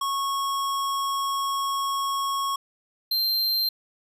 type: tone pair in turn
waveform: square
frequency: 1100 / 4153 Hz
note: C#6 / C8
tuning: -14 / -14 cents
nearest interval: octave + major seventh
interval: 2300 cents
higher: second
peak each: -25 / -22 dBFS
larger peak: second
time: 0.01-2.56 / 3.11-3.69 s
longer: first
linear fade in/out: 5 ms
effects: resampled to 32000 Hz